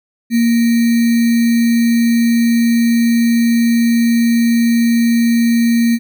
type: tone with sample-and-hold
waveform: sine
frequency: 233.1 Hz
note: A#3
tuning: in tune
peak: -9 dBFS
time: 0.3-5.99 s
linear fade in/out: 50 ms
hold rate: 2100 Hz
effects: none